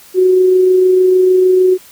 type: tone with amplitude modulation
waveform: sine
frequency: 370 Hz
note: F#4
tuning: in tune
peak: -5 dBFS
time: 0.14-1.78 s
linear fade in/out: 50 ms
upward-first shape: sine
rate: 26.6 Hz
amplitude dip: 25%
effects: white hiss -41 dBFS RMS until 1.91 s

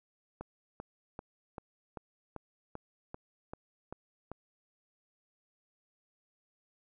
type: click train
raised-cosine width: 1 ms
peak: -27 dBFS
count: 11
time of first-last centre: 0.41-4.316 s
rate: 2.56 Hz
effects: none

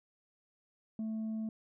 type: tone with tanh clipping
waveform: sine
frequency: 220 Hz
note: A3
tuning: in tune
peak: -35 dBFS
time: 0.99-1.49 s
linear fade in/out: 2 ms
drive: 2 dB
effects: none

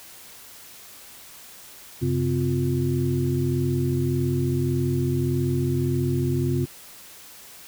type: tone cluster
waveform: sine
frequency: 93.5 / 135.2 / 256.3 / 351.1 Hz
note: F#2 / C#3 / C4 / F4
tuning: +19 / -43 / -36 / +9 cents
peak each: -29 / -23 / -28 / -27 dBFS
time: 2.01-6.66 s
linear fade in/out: 20 ms
effects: white hiss -45 dBFS RMS until 7.67 s

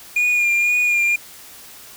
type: tone with vibrato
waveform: triangle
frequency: 2426 Hz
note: D#7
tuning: 44 cents flat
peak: -13 dBFS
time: 0.16-1.16 s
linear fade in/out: 5 ms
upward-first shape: sine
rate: 2 Hz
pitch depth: 25 cents each way
effects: white hiss -41 dBFS RMS until 1.96 s

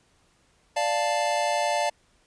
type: chord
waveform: square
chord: D minor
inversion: none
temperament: equal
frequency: 587.3 / 698.5 / 880 Hz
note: D5 / F5 / A5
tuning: 0 / 0 / 0 cents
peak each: -28 dBFS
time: 0.76-1.9 s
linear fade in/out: 10 ms
effects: pink hiss -64 dBFS RMS until 2.26 s + resampled to 22050 Hz

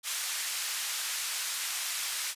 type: band-pass noise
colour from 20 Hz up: white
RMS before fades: -34 dBFS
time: 0.03-2.35 s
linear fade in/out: 50 ms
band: 1300 to 9700 Hz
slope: 12 dB/octave
effects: resampled to 32000 Hz

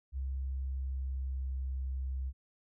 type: tone with pitch glide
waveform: sine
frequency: 66.5 to 65.7 Hz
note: C2 to C2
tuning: +29 to +8 cents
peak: -33 dBFS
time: 0.12-2.33 s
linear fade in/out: 50 ms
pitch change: -21 cents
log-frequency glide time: 0.4-1.54 s
effects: none

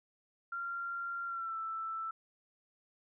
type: tone with pitch glide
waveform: sine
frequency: 1383 to 1325.1 Hz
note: F6 to E6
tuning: -17 to +9 cents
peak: -36 dBFS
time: 0.52-2.11 s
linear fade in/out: 5 ms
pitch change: -74 cents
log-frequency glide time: 1.26-1.57 s
effects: none

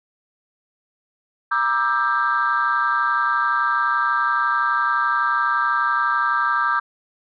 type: chord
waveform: sine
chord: E half-diminished seventh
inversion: second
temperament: just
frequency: 949.3 / 1186.7 / 1318.5 / 1582.2 Hz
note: Bb5 / D6 / E6 / G6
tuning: +31 / +18 / 0 / +16 cents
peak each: -25 / -20 / -23 / -21 dBFS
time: 1.51-6.8 s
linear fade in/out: 10 ms
effects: tanh soft clip ceiling -10 dBFS

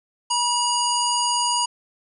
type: harmonic tone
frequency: 963 Hz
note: B5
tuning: 44 cents flat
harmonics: 1 / 3 / 5 / 7 / 9 / 10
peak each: -22 / -27 / -26 / -27 / -31 / -34 dBFS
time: 0.3-1.66 s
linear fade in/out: 10 ms
effects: none

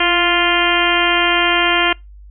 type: harmonic tone with a mistuned harmonic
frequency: 349.2 Hz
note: F4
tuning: in tune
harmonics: 1 / 2 / 3 / 4 / 5 / 6 / 7 / 8 / 9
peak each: -21 / -21 / -21 / -21 / -21 / -21 / -21 / -21 / -21 dBFS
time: 0-1.93 s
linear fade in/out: 5 ms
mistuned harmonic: 1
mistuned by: -36 cents
effects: noise-tail reverb RT60 0.2 s tail -25 dB re dry + added 50 Hz sine -36 dBFS peak until 2.3 s

